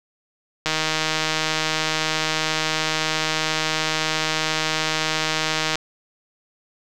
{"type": "click train", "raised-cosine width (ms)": 0.2, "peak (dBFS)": -4, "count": 801, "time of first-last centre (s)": [0.66, 5.756], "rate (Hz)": 157, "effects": []}